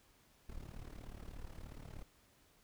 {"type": "noise with amplitude modulation", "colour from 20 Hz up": "brown", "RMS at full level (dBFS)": -45, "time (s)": [0.49, 2.03], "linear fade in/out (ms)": 5, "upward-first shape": "sine", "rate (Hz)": 36.8, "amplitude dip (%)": 85, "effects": ["pink hiss -69 dBFS RMS until 2.63 s"]}